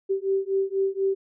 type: beating tone pair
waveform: sine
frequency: 386.3 / 390.4 Hz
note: G4 / G4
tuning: -25 / -7 cents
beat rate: 4.1 Hz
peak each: -25 dBFS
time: 0.09-1.15 s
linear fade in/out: 20 ms
effects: none